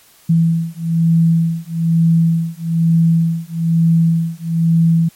sine beating tone pair, 164.81 / 165.91 Hz, E3 / E3, 0 / +11 cents, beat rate 1.1 Hz, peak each -14 dBFS, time 0.29-5.09 s, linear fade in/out 10 ms, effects white hiss -48 dBFS RMS until 5.15 s + MP3 64 kbps

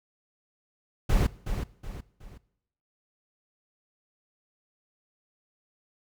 brown noise with echo, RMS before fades -22 dBFS, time 1.09-1.27 s, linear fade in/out 10 ms, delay 370 ms, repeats 3, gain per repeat -8 dB, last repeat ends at 2.38 s, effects noise-tail reverb RT60 0.8 s tail -20 dB re dry

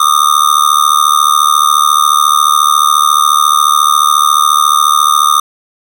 square tone with amplitude modulation, 1217 Hz, D#6, 39 cents flat, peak -3 dBFS, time 0-5.4 s, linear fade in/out 5 ms, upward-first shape sine, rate 74.2 Hz, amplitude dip 95%, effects 7-bit

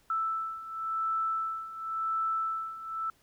sine beating tone pair, 1320 / 1320.93 Hz, E6 / E6, +2 / +3 cents, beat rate 0.93 Hz, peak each -35 / -31 dBFS, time 0.1-3.1 s, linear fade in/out 2 ms, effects pink hiss -66 dBFS RMS until 3.22 s

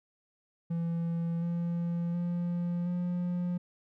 triangle tone with pitch steps, 168.1 / 171.04 / 174.03 / 177.07 Hz, E3 / F3 / F3 / F3, +34 / -36 / -6 / +24 cents, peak -27 dBFS, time 0.7-3.58 s, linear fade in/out 10 ms, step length 720 ms, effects none

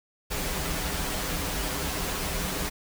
pink noise with comb filter, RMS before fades -30 dBFS, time 0.3-2.7 s, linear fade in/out 20 ms, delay 8.7 ms, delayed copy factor -0.65, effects none

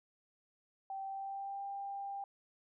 sine tone with pitch glide, 777 to 794.7 Hz, G5 to G5, -16 to +23 cents, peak -39 dBFS, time 0.9-2.24 s, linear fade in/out 2 ms, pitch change +39 cents, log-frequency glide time 1.04-1.63 s, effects none

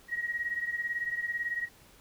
sine beating tone pair, 1893 / 1911 Hz, A#6 / A#6, +26 / +43 cents, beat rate 18 Hz, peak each -32 / -36 dBFS, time 0.08-1.69 s, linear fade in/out 50 ms, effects pink hiss -58 dBFS RMS until 2 s

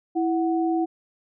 sine tone pair together, 329.6 / 739.9 Hz, E4 / F#5, 0 / 0 cents, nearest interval octave + major second, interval 1400 cents, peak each -21 / -27 dBFS, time 0.15-0.86 s, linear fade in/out 20 ms, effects none

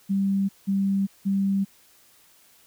sine tone bursts, 196 Hz, G3, in tune, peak -20 dBFS, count 3, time 0.09-1.65 s, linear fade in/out 20 ms, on 400 ms, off 180 ms, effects white hiss -57 dBFS RMS until 2.66 s

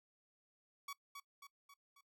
sawtooth tone with echo, 1129 Hz, C#6, 31 cents sharp, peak -40 dBFS, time 0.88-0.93 s, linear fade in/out 5 ms, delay 270 ms, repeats 4, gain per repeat -5 dB, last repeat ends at 2.01 s, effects noise-tail reverb RT60 0.1 s tail -20 dB re dry

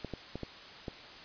clicks, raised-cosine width 2 ms, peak -24 dBFS, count 5, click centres 0.047 / 0.137 / 0.356 / 0.433 / 0.882 s, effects white hiss -49 dBFS RMS until 1.24 s + resampled to 11025 Hz

